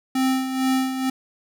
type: tone with tremolo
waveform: square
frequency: 261.8 Hz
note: C4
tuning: 1 cent sharp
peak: -18 dBFS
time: 0.15-1.1 s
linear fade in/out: 5 ms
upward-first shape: sine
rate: 2.2 Hz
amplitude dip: 60%
effects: none